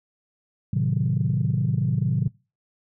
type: chord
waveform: sine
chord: A diminished seventh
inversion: none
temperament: equal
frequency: 110 / 130.81 / 155.56 / 185 Hz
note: A2 / C3 / Eb3 / Gb3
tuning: 0 / 0 / 0 / 0 cents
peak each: -25 / -23 / -25 / -27 dBFS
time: 0.73-2.28 s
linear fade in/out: 5 ms
effects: noise-tail reverb RT60 0.3 s tail -23 dB re dry + tanh soft clip ceiling -12 dBFS